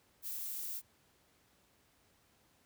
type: noise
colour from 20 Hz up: violet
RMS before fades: -41 dBFS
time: 0.22-0.82 s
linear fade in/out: 50 ms
effects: pink hiss -70 dBFS RMS until 2.65 s + high-pass 60 Hz 12 dB/octave